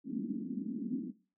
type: band-pass noise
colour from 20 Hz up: white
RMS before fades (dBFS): -38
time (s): 0.04-1.13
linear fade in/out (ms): 50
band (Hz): 200 to 280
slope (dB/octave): 48
effects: noise-tail reverb RT60 0.4 s tail -19 dB re dry